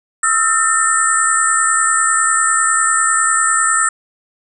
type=tone cluster; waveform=sine; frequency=1288 / 1358 / 1803 / 7720 / 8720 Hz; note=E6 / F6 / A6 / B8 / C#9; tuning=-41 / -49 / +42 / -40 / -29 cents; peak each=-18 dBFS; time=0.23-3.89 s; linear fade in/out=5 ms; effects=none